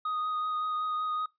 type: tone with vibrato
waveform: triangle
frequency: 1244.5 Hz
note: D#6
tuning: in tune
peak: -27 dBFS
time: 0.05-1.26 s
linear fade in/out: 5 ms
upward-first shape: triangle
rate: 5.3 Hz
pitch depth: 16 cents each way
effects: noise-tail reverb RT60 0.2 s tail -23 dB re dry + resampled to 11025 Hz